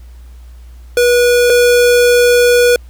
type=tone pair in turn; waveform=square; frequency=485.7 / 485.7 Hz; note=B4 / B4; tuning=-29 / -29 cents; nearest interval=unison; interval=0 cents; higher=neither; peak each=-8 / -7 dBFS; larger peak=second; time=0.97-1.5 / 1.5-2.76 s; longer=second; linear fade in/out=2 ms; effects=added 60 Hz sine -32 dBFS peak until 2.89 s + pink hiss -51 dBFS RMS until 2.89 s